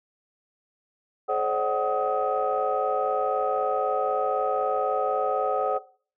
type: tone cluster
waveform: sine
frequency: 425.1 / 529 / 589 / 752 / 1262 Hz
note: G#4 / C5 / D5 / F#5 / D#6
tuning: +40 / +19 / +5 / +28 / +24 cents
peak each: -29 / -28 / -30 / -26 / -30 dBFS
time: 1.28-5.79 s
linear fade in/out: 20 ms
effects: noise-tail reverb RT60 0.4 s tail -17 dB re dry + tanh soft clip ceiling -13 dBFS